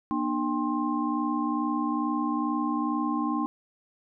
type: tone cluster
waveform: sine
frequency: 238.8 / 301.1 / 794 / 1058 Hz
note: A#3 / D4 / G5 / C6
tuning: +42 / +43 / +22 / +19 cents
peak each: -30 / -28 / -36 / -31 dBFS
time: 0.11-3.46 s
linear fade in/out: 0 ms
effects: none